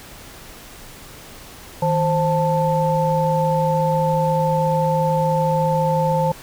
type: tone cluster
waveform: sine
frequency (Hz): 158.7 / 526 / 883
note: D#3 / C5 / A5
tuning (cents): +35 / +9 / +6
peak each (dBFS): -20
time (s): 1.82-6.32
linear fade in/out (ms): 5
effects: pink hiss -40 dBFS RMS until 6.42 s